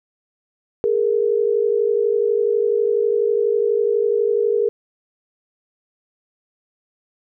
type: tone pair together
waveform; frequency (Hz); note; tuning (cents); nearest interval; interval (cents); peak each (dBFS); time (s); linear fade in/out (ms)
sine; 413.7 / 465.8; G#4 / A#4; -7 / -1; major second; 206; -18; 0.84-4.69; 0
effects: none